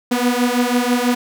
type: beating tone pair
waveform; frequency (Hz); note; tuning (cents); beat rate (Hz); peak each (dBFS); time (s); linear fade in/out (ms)
sawtooth; 242 / 248.1; B3 / B3; -35 / +8; 6.1; -14; 0.11-1.15; 10
effects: none